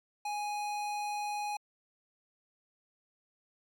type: tone with hard clipping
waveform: sine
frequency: 830.6 Hz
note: G#5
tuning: in tune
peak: -35 dBFS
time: 0.25-1.57 s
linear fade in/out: 5 ms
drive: 18 dB
effects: MP3 96 kbps